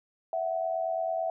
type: tone pair together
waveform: sine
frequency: 658 / 747 Hz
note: E5 / F#5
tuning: -3 / +16 cents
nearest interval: major second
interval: 219 cents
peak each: -29 / -32 dBFS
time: 0.33-1.3 s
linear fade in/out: 2 ms
effects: none